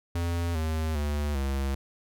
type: tone with pitch steps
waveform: square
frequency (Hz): 85.4 / 79.22 / 73.49 / 68.17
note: F2 / D#2 / D2 / C#2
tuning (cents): -38 / +32 / +2 / -28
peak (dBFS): -27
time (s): 0.15-1.75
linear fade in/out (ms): 5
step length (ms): 400
effects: none